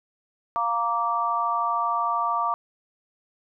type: chord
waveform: sine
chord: Bb major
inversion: second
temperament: just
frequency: 699.2 / 932.3 / 1165.4 Hz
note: F5 / Bb5 / D6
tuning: +2 / 0 / -14 cents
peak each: -29 / -27 / -24 dBFS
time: 0.56-2.54 s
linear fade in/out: 0 ms
effects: none